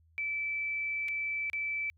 sine tone with dropouts, 2317 Hz, D7, 24 cents flat, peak -31 dBFS, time 0.18-1.9 s, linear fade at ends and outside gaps 0 ms, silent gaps 1.083-1.086 / 1.499-1.532 s, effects added 81 Hz sine -62 dBFS peak until 1.97 s

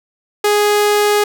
sawtooth tone, 415.3 Hz, G#4, in tune, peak -7 dBFS, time 0.44-1.24 s, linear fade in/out 5 ms, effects none

